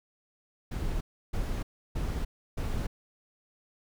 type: noise bursts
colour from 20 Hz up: brown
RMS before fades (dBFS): -31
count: 4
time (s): 0.71-2.87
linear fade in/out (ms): 10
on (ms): 300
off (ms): 320
effects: none